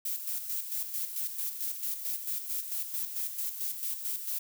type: noise with tremolo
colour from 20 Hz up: violet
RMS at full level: -33 dBFS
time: 0.05-4.39 s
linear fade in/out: 5 ms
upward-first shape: square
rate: 4.5 Hz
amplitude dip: 55%
effects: none